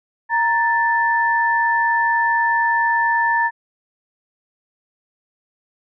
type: tone pair together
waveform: sine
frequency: 932.3 / 1763.7 Hz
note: A#5 / A6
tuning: 0 / +4 cents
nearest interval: major seventh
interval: 1104 cents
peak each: -17 / -18 dBFS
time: 0.29-3.51 s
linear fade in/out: 50 ms
effects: none